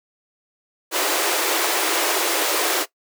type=high-pass noise; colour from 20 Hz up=pink; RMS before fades=-21 dBFS; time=0.91-2.86 s; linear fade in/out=50 ms; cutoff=310 Hz; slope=96 dB/octave; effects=noise-tail reverb RT60 0.1 s tail -18 dB re dry